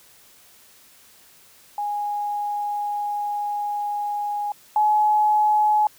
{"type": "tone pair in turn", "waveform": "sine", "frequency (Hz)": [826, 847.3], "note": ["G#5", "G#5"], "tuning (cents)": [-10, 34], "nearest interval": "unison", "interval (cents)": 44, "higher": "second", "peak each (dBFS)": [-23, -15], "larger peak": "second", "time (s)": [[1.78, 4.52], [4.76, 5.87]], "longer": "first", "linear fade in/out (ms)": 2, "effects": ["white hiss -52 dBFS RMS until 5.98 s"]}